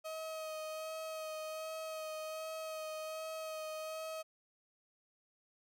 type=tone with vibrato; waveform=35% pulse; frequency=631 Hz; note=D#5; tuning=24 cents sharp; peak=-39 dBFS; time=0.04-4.23 s; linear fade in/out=20 ms; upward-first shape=sine; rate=1.3 Hz; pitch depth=17 cents each way; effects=none